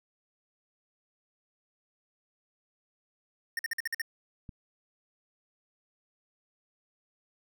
square tone bursts, 1831 Hz, A#6, 32 cents flat, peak -30 dBFS, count 7, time 3.57-4.017 s, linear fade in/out 2 ms, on 21 ms, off 50 ms
click, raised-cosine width 5 ms, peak -31 dBFS, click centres 4.492 s
effects none

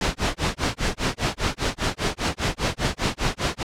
pink noise with tremolo, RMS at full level -21 dBFS, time 0.01-3.63 s, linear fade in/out 2 ms, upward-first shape sine, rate 5 Hz, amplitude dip 100%, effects low-pass 6000 Hz 12 dB/octave

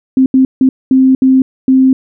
sine tone bursts at uneven times, 262.2 Hz, C4, 4 cents sharp, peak -4 dBFS, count 6, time 0.17-0.26 / 0.34-0.45 / 0.61-0.69 / 0.91-1.15 / 1.22-1.42 / 1.68-1.93 s, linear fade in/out 2 ms, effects none

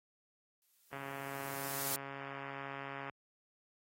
blue noise with exponential growth, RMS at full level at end -34 dBFS, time 0.62-1.96 s, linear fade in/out 0 ms, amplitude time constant 290 ms
click train, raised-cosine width 0.5 ms, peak -29 dBFS, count 300, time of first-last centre 0.93-3.097 s, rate 138 Hz
effects high-pass 80 Hz 12 dB/octave + AAC 48 kbps

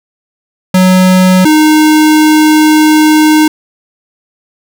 square tone pair in turn, 185 / 308.2 Hz, F#3 / D#4, 0 / -16 cents, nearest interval major sixth, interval 884 cents, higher second, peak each -4 dBFS, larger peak neither, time 0.74-1.45 / 1.45-3.48 s, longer second, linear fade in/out 5 ms, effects none

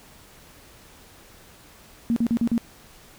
sine tone bursts, 233.1 Hz, A#3, in tune, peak -18 dBFS, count 5, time 2.1-2.579 s, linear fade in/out 0 ms, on 63 ms, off 41 ms, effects pink hiss -50 dBFS RMS until 3.18 s

